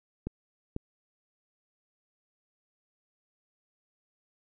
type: clicks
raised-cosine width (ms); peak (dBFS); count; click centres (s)
3; -20; 2; 0.27 / 0.764
effects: none